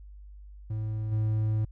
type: tone with level steps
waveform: triangle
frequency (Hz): 108.4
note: A2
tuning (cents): -25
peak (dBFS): -27 / -22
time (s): 0.7-1.65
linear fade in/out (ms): 5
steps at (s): 1.11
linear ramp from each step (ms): 20
effects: added 50 Hz sine -44 dBFS peak until 1.71 s